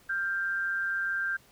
sine tone pair together, 1396.9 / 1581.6 Hz, F6 / G6, 0 / +15 cents, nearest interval major second, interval 215 cents, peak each -36 / -28 dBFS, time 0.09-1.37 s, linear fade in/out 10 ms, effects pink hiss -60 dBFS RMS until 1.51 s

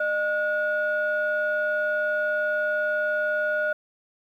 sine tone pair together, 609 / 1448.5 Hz, D#5 / F#6, -37 / -37 cents, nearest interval octave + minor third, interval 1500 cents, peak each -24 dBFS, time 0-3.73 s, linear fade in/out 5 ms, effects tanh soft clip ceiling -16 dBFS + 10-bit

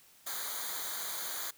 white noise with comb filter, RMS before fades -38 dBFS, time 0.26-1.51 s, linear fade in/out 10 ms, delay 0.37 ms, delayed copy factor -0.9, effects white hiss -61 dBFS RMS until 1.57 s

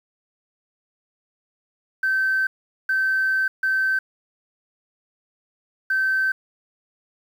sine tone bursts at uneven times, 1545 Hz, G6, 26 cents flat, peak -17 dBFS, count 4, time 2.03-2.47 / 2.89-3.48 / 3.63-3.99 / 5.9-6.32 s, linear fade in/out 5 ms, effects tanh soft clip ceiling -14 dBFS + 8-bit

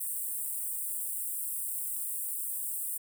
pink high-pass noise, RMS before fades -35 dBFS, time 0-2.98 s, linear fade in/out 10 ms, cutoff 8100 Hz, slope 96 dB/octave, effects none

